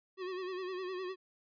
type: tone with vibrato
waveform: square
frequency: 370 Hz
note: F#4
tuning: in tune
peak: -38 dBFS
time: 0.17-1.16 s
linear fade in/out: 50 ms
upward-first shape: sine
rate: 9.8 Hz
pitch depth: 59 cents each way
effects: resampled to 11025 Hz